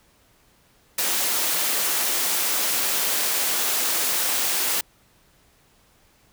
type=high-pass noise; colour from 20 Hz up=white; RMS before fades=-23 dBFS; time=0.98-4.81 s; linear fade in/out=5 ms; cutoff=270 Hz; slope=12 dB/octave; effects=pink hiss -59 dBFS RMS until 6.32 s